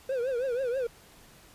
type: tone with vibrato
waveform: triangle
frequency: 505 Hz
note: B4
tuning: 39 cents sharp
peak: -25 dBFS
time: 0.09-0.87 s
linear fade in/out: 5 ms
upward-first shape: triangle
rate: 6.2 Hz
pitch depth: 160 cents each way
effects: pink hiss -55 dBFS RMS until 1.54 s + resampled to 32000 Hz